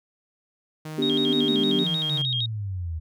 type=tone; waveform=sawtooth; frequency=155.56 Hz; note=D#3; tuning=in tune; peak=-29 dBFS; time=0.85-2.22 s; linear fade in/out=5 ms
type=chord; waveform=sine; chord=G major; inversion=first; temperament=just; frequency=245 / 294 / 392 Hz; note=B3 / D4 / G4; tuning=-14 / +2 / 0 cents; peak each=-26 dBFS; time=0.98-1.84 s; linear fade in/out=5 ms
type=tone with vibrato; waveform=sine; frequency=3483 Hz; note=A7; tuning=18 cents flat; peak=-24 dBFS; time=1.02-2.46 s; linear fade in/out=5 ms; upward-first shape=square; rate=6.5 Hz; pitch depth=130 cents each way
type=exponential sweep; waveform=sine; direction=down; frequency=267.6 to 77.78 Hz; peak=-27 dBFS; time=1.28-3 s; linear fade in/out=20 ms
effects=none